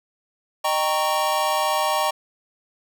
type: chord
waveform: square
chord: Eb dominant seventh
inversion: none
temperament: equal with one note detuned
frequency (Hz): 611.9 / 784 / 932.3 / 1108.7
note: Eb5 / G5 / Bb5 / Db6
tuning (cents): -29 / 0 / 0 / 0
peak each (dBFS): -26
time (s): 0.64-2.11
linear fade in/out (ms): 10
effects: none